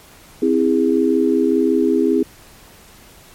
sine chord, C augmented, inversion none, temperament just, 261.6 / 327 / 408.8 Hz, C4 / E4 / G#4, 0 / -14 / -27 cents, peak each -17 dBFS, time 0.42-2.23 s, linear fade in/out 5 ms, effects pink hiss -45 dBFS RMS until 3.34 s + MP3 64 kbps

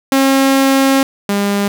sawtooth tone pair in turn, 270.2 / 201.6 Hz, C#4 / G3, -44 / +49 cents, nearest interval perfect fourth, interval 507 cents, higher first, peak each -5 / -9 dBFS, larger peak first, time 0.12-1.03 / 1.29-1.68 s, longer first, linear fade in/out 2 ms, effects 7-bit

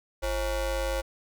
40% pulse ring-modulated tone, 293.7 Hz, D4, in tune, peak -23 dBFS, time 0.22-1.02 s, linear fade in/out 20 ms, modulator 244 Hz, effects none

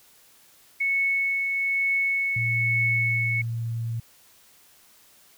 sine tone with tremolo, 2207 Hz, C#7, 8 cents flat, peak -20 dBFS, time 0.8-3.42 s, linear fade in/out 10 ms, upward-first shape triangle, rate 1.1 Hz, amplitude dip 35%
sine tone with pitch glide, 116.54 to 115.2 Hz, A#2 to A#2, 0 to -20 cents, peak -26 dBFS, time 2.36-4 s, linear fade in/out 5 ms, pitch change -20 cents, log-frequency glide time 2.78-3.71 s
effects white hiss -56 dBFS RMS until 5.37 s

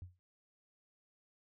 sine tone with exponential decay, 89.9 Hz, F#2, 49 cents flat, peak -40 dBFS, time 0.02-0.19 s, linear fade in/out 0 ms, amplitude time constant 36 ms, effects tanh soft clip ceiling -40 dBFS

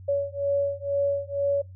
sine beating tone pair, 562 / 564.1 Hz, C#5 / C#5, +24 / +30 cents, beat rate 2.1 Hz, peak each -26 dBFS, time 0.08-1.62 s, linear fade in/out 10 ms, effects noise-tail reverb RT60 0.2 s tail -22 dB re dry + added 93 Hz sine -41 dBFS peak until 1.75 s

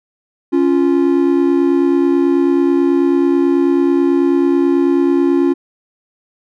triangle tone pair together, 278.5 / 347.7 Hz, C#4 / F4, +8 / -8 cents, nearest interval major third, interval 384 cents, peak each -11 dBFS, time 0.52-5.54 s, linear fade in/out 20 ms, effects none

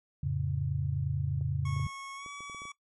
sine chord, F augmented, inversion none, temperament equal, 87.31 / 110 / 138.59 Hz, F2 / A2 / C#3, 0 / 0 / 0 cents, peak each -34 / -36 / -30 dBFS, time 0.23-1.87 s, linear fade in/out 5 ms
clicks, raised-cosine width 2 ms, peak -38 dBFS, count 9, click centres 1.411 / 1.764 / 1.797 / 2.262 / 2.406 / 2.498 / 2.547 / 2.619 / 2.654 s
25% pulse tone with pitch glide, 1097 to 1138.3 Hz, C#6 to C#6, -18 to +46 cents, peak -37 dBFS, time 1.65-2.72 s, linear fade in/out 5 ms, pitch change +64 cents, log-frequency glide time 2.15-2.28 s
effects noise-tail reverb RT60 0.1 s tail -18 dB re dry + MP3 48 kbps

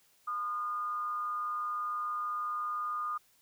sine tone with frequency modulation, 1221 Hz, D#6, 33 cents flat, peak -32 dBFS, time 0.27-3.18 s, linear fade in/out 10 ms, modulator 193 Hz, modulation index 0.3, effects white hiss -67 dBFS RMS until 3.41 s

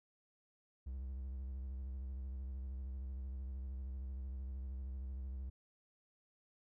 triangle tone with vibrato, 65.41 Hz, C2, in tune, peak -39 dBFS, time 0.86-5.5 s, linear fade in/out 10 ms, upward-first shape square, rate 13 Hz, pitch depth 62 cents each way, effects none

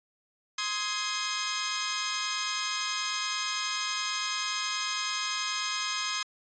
10% pulse chord, Ab major, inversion first, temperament equal with one note detuned, 1046.5 / 1258.2 / 1661.2 Hz, C6 / Eb6 / Ab6, 0 / +19 / 0 cents, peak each -25 dBFS, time 0.58-6.23 s, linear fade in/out 5 ms, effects resampled to 16000 Hz

